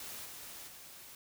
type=noise with level steps; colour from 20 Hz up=white; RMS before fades=-45 / -48 / -52 dBFS; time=0-1.15 s; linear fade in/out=2 ms; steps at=0.25 / 0.67 s; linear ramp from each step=10 ms; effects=none